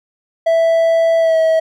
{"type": "tone with pitch glide", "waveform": "triangle", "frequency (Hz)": [659.3, 644.6], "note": ["E5", "E5"], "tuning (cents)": [0, -39], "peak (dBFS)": -8, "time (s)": [0.46, 1.6], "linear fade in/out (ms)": 10, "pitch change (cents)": -39, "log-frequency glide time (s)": [1.19, 1.37], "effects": []}